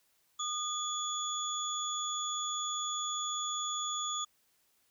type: tone cluster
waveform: sine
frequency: 1225 / 3418 / 6800 Hz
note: D#6 / G#7 / G#8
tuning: -27 / +49 / +40 cents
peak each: -37 / -37 / -38 dBFS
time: 0.39-4.25 s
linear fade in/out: 10 ms
effects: white hiss -72 dBFS RMS until 4.9 s